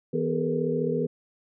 sine tone cluster, 160.9 / 246.7 / 405.1 / 444.2 / 479.2 Hz, E3 / B3 / G#4 / A4 / A#4, -42 / -2 / -43 / +16 / +48 cents, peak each -30 dBFS, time 0.13-1.07 s, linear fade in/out 10 ms, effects none

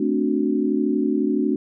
sine chord, D dominant seventh, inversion second, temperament equal, 220 / 261.6 / 293.7 / 370 Hz, A3 / C4 / D4 / F#4, 0 / 0 / 0 / 0 cents, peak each -24 / -24 / -22 / -25 dBFS, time 0-1.56 s, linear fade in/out 5 ms, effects none

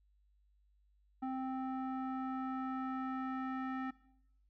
square tone with low-pass filter sweep, 261.6 Hz, C4, in tune, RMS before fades -39 dBFS, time 1.22-3.91 s, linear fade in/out 10 ms, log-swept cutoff 1000 to 1600 Hz, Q 2.8, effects noise-tail reverb RT60 0.8 s tail -20 dB re dry + added 50 Hz sine -68 dBFS peak until 4.49 s

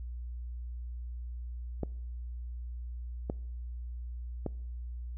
clicks, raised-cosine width 2 ms, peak -19 dBFS, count 3, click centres 1.833 / 3.299 / 4.463 s, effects noise-tail reverb RT60 0.7 s tail -24 dB re dry + added 60 Hz sine -37 dBFS peak until 5.17 s

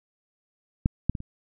clicks, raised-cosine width 5 ms, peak -8 / -9 / -19 / -26 dBFS, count 4, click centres 0.859 / 1.096 / 1.152 / 1.204 s, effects none

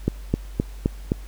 click train, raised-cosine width 3 ms, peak -6 dBFS, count 5, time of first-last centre 0.08-1.119 s, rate 3.85 Hz, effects added 48 Hz sine -34 dBFS peak until 1.27 s + pink hiss -50 dBFS RMS until 1.27 s

